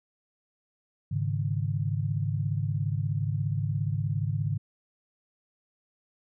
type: chord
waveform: sine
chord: Ab suspended fourth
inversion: none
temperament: equal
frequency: 103.83 / 138.59 / 155.56 Hz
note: Ab2 / Db3 / Eb3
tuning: 0 / 0 / 0 cents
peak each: -29 / -30 / -32 dBFS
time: 1.11-4.58 s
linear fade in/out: 10 ms
effects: none